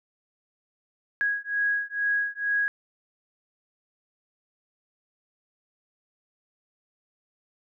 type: beating tone pair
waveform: sine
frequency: 1653 / 1655.2 Hz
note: G#6 / G#6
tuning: -9 / -6 cents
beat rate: 2.2 Hz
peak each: -27 dBFS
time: 1.21-2.68 s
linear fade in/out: 0 ms
effects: none